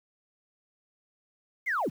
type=linear sweep; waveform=sine; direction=down; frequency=2217 to 82.41 Hz; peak=-25 dBFS; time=1.66-1.9 s; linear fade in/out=20 ms; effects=tanh soft clip ceiling -21 dBFS + 9-bit